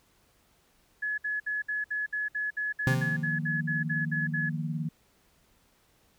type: tone bursts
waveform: sine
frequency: 1700 Hz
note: G#6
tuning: 40 cents sharp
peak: -28 dBFS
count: 16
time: 1.02-4.495 s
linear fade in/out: 10 ms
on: 160 ms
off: 61 ms
type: tone with exponential decay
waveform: 40% pulse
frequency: 130.81 Hz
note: C3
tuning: in tune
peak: -21 dBFS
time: 2.87-3.47 s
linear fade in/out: 2 ms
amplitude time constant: 130 ms
type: chord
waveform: sine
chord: Eb suspended second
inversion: none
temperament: equal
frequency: 155.56 / 174.61 / 233.1 Hz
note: Eb3 / F3 / Bb3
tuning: 0 / 0 / 0 cents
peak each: -31 / -36 / -37 dBFS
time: 2.87-4.89 s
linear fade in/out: 2 ms
effects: pink hiss -66 dBFS RMS until 6.18 s